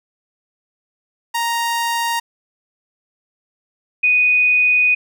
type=tone pair in turn; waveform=sawtooth / sine; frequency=933 / 2484 Hz; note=A#5 / D#7; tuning=+1 / -3 cents; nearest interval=octave + perfect fourth; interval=1696 cents; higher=second; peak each=-14 / -11 dBFS; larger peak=second; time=1.34-2.2 / 4.03-4.95 s; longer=second; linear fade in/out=10 ms; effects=none